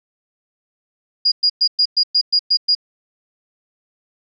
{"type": "tone bursts", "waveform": "sine", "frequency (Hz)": 4863, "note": "D#8", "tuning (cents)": -40, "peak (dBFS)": -11, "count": 9, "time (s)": [1.25, 2.751], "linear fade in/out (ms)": 10, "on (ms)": 69, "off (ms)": 110, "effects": []}